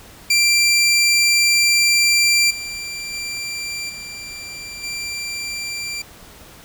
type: tone with level steps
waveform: 20% pulse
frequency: 2360 Hz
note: D7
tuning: 8 cents sharp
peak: -8 / -22 / -20 / -26 / -20 dBFS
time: 0.3-6.02 s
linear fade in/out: 5 ms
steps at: 2.5 / 3.13 / 3.89 / 4.83 s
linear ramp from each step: 10 ms
effects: pink hiss -43 dBFS RMS until 6.64 s